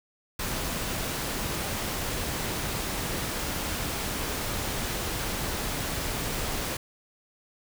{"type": "noise", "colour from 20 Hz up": "pink", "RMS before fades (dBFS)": -31, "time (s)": [0.39, 6.77], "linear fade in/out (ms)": 5, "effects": []}